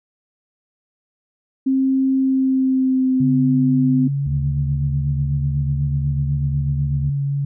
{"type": "tone with pitch glide", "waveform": "sine", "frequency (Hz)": [265.7, 257.8], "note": ["C4", "C4"], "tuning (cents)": [27, -26], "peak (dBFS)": -14, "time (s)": [1.66, 4.08], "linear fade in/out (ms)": 10, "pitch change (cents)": -53, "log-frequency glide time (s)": [2.17, 3.33]}
{"type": "tone with vibrato", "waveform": "sine", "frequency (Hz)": 140.3, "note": "C#3", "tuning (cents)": 21, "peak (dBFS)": -18, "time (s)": [3.2, 7.45], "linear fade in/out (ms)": 5, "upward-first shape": "triangle", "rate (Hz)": 3.9, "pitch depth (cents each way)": 11}
{"type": "harmonic tone", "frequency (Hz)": 74.2, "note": "D2", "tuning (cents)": 18, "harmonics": [1, 2, 3], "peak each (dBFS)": [-24, -30, -34], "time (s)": [4.26, 7.1], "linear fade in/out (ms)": 5}
{"effects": []}